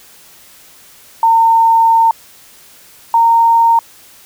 sine tone pair in turn, 910 / 921.6 Hz, A#5 / A#5, -42 / -20 cents, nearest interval unison, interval 22 cents, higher second, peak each -6 dBFS, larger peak neither, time 1.23-2.11 / 3.14-3.79 s, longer first, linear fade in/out 2 ms, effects white hiss -42 dBFS RMS until 4.25 s

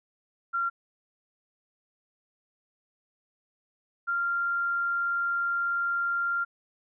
sine tone pair in turn, 1378 / 1389.2 Hz, F6 / F6, -24 / -10 cents, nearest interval unison, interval 14 cents, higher second, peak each -25 dBFS, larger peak neither, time 0.53-0.7 / 4.07-6.45 s, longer second, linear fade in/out 20 ms, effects none

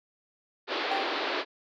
pink band-pass noise, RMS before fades -31 dBFS, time 0.67-1.45 s, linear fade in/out 50 ms, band 300 to 4500 Hz, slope 48 dB/octave
triangle tone with exponential decay, 782 Hz, G5, 4 cents flat, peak -24 dBFS, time 0.91-1.37 s, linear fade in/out 5 ms, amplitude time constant 98 ms
effects none

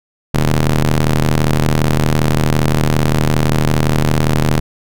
sawtooth ring-modulated tone, 77.5 Hz, D#2, 6 cents flat, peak -4 dBFS, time 0.34-4.6 s, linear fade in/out 5 ms, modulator 61.4 Hz, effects none

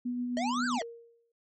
sine tone with tremolo, 245.3 Hz, B3, 12 cents flat, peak -29 dBFS, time 0.05-0.79 s, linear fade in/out 10 ms, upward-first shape sine, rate 7.6 Hz, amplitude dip 25%
square exponential two-way sweep, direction up then down, 610 to 1614 to 610 Hz, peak -31 dBFS, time 0.37-0.82 s, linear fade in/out 0 ms, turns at 0.66 s
sine tone with exponential decay, 466.2 Hz, A#4, in tune, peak -35 dBFS, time 0.81-1.32 s, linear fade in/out 5 ms, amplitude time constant 110 ms
effects low-pass 11000 Hz 12 dB/octave + MP3 32 kbps

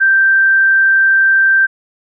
sine tone, 1568 Hz, G6, in tune, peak -7 dBFS, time 0-1.67 s, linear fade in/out 20 ms, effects none

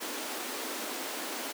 pink high-pass noise, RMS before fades -37 dBFS, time 0-1.53 s, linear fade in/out 20 ms, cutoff 240 Hz, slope 48 dB/octave, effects none

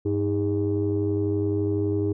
sine tone cluster, 99.8 / 314 / 405.9 Hz, G2 / D#4 / G#4, +32 / +16 / -40 cents, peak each -25 dBFS, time 0.05-2.13 s, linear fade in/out 10 ms, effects tanh soft clip ceiling -15 dBFS

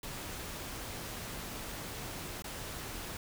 pink noise with dropouts, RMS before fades -42 dBFS, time 0.03-3.17 s, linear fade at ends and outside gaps 2 ms, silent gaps 2.422-2.442 s, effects none

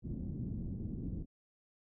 white low-pass noise, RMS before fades -40 dBFS, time 0.02-1.26 s, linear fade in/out 50 ms, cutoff 240 Hz, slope 24 dB/octave, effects none

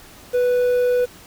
triangle tone with quantisation, 493.9 Hz, B4, in tune, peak -13 dBFS, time 0.33-1.06 s, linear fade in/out 20 ms, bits 7, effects pink hiss -44 dBFS RMS until 1.26 s

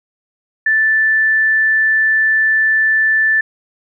sine tone, 1760 Hz, A6, in tune, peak -10 dBFS, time 0.66-3.41 s, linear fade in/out 5 ms, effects none

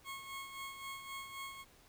20% pulse tone with tremolo, 1091 Hz, C#6, 28 cents flat, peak -37 dBFS, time 0.04-1.65 s, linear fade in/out 50 ms, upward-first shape sine, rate 3.8 Hz, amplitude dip 55%, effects pink hiss -64 dBFS RMS until 1.88 s

